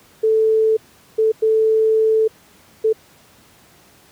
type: tone bursts at uneven times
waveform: sine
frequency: 440 Hz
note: A4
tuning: in tune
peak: -12 dBFS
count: 4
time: 0.23-0.77 / 1.18-1.32 / 1.42-2.28 / 2.84-2.93 s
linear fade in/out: 10 ms
effects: pink hiss -50 dBFS RMS until 4.11 s + high-pass 80 Hz 12 dB/octave